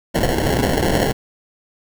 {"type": "noise with sample-and-hold", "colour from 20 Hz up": "blue", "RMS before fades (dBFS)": -18, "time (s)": [0.14, 1.13], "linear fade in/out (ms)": 20, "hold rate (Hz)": 1225, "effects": []}